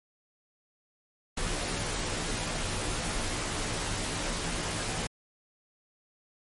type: noise with comb filter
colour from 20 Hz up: pink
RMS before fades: -32 dBFS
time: 1.37-5.07 s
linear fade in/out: 5 ms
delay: 15 ms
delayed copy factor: -0.85
effects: MP3 48 kbps